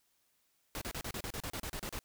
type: noise bursts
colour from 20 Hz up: pink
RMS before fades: -40 dBFS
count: 13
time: 0.75-1.99 s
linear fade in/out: 0 ms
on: 64 ms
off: 34 ms
effects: white hiss -75 dBFS RMS until 2.04 s